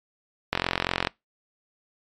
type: click train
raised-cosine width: 0.3 ms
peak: -6 dBFS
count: 25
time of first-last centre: 0.53-1.072 s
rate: 44.3 Hz
effects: noise-tail reverb RT60 0.2 s tail -24 dB re dry + MP3 64 kbps